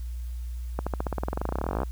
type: accelerating click train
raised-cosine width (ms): 1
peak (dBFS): -14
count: 29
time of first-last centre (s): 0.79-1.833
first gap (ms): 76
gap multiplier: 0.94
effects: added 60 Hz sine -31 dBFS peak until 1.91 s + white hiss -57 dBFS RMS until 1.91 s